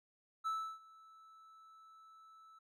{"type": "tone with ADSR envelope", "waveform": "triangle", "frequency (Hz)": 1312, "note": "E6", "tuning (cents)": -9, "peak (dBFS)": -32, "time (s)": [0.44, 2.59], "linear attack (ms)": 27, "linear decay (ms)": 320, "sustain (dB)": -24, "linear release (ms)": 8, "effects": []}